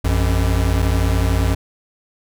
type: tone pair together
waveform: square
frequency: 56.17 / 90 Hz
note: A1 / F#2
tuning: +36 / -47 cents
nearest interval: minor sixth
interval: 817 cents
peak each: -18 dBFS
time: 0.04-1.55 s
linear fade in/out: 10 ms
effects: none